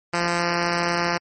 5% pulse tone, 172.6 Hz, F3, 20 cents flat, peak -9 dBFS, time 0.13-1.18 s, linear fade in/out 10 ms, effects MP3 32 kbps

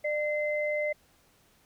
sine tone pair together, 599 / 2063 Hz, D5 / C7, +34 / -25 cents, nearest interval octave + major sixth, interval 2141 cents, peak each -28 / -32 dBFS, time 0.04-0.93 s, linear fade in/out 10 ms, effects pink hiss -64 dBFS RMS until 1.65 s

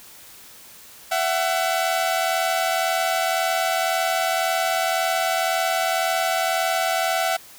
sawtooth tone pair together, 669.1 / 751 Hz, E5 / F#5, +26 / +26 cents, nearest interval major second, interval 200 cents, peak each -19 dBFS, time 1.11-7.37 s, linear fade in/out 10 ms, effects white hiss -45 dBFS RMS until 7.58 s

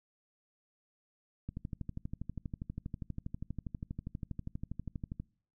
click train, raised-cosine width 5 ms, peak -26 dBFS, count 47, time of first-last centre 1.49-5.2 s, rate 12.4 Hz, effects noise-tail reverb RT60 0.5 s tail -25 dB re dry

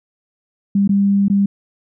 sine tone with dropouts, 199.2 Hz, G3, 28 cents sharp, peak -11 dBFS, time 0.75-1.46 s, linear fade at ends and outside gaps 5 ms, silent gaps 0.877-0.892 / 1.283-1.299 s, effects none

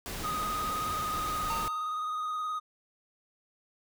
pink noise, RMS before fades -38 dBFS, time 0.06-1.68 s, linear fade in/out 0 ms
triangle tone with vibrato, 1244.5 Hz, D#6, in tune, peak -29 dBFS, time 0.23-2.6 s, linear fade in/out 20 ms, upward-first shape square, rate 19 Hz, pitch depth 21 cents each way
square tone with exponential decay, 911 Hz, A#5, 40 cents flat, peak -33 dBFS, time 1.5-2.1 s, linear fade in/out 1 ms, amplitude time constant 130 ms
effects none

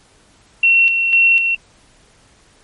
sine tone with tremolo, 2721 Hz, F7, 46 cents flat, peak -8 dBFS, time 0.63-1.55 s, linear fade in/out 5 ms, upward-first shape square, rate 2 Hz, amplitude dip 45%, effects pink hiss -51 dBFS RMS until 2.63 s + MP3 48 kbps

